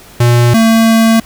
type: tone pair in turn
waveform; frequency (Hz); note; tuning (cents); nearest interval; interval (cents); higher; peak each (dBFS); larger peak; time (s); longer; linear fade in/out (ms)
square; 120 / 225.4; B2 / A3; -49 / +42; major seventh; 1091; second; -6; neither; 0.2-0.54 / 0.54-1.2; second; 5
effects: pink hiss -37 dBFS RMS until 1.25 s